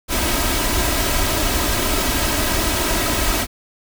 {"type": "noise with comb filter", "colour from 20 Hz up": "pink", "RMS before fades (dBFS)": -19, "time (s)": [0.08, 3.47], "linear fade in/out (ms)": 50, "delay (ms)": 3.1, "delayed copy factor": 0.6, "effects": []}